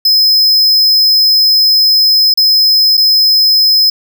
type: tone with dropouts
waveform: square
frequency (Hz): 5100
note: D#8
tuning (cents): +42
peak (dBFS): -6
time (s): 0.05-3.9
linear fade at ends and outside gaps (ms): 5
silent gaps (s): 2.34-2.374 / 2.971-2.976
effects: 8-bit